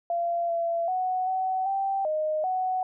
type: tone with pitch steps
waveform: sine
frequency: 686 / 676 / 741 / 753 / 781 / 618 / 744 Hz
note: F5 / E5 / F#5 / F#5 / G5 / D#5 / F#5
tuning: -31 / +43 / +2 / +30 / -7 / -12 / +9 cents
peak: -24 dBFS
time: 0.1-2.83 s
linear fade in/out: 2 ms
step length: 390 ms
effects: none